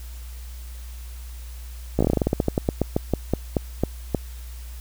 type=slowing click train; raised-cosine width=2 ms; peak=-6 dBFS; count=22; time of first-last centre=1.99-4.147 s; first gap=16 ms; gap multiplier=1.16; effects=added 60 Hz sine -34 dBFS peak until 4.8 s + white hiss -48 dBFS RMS until 4.8 s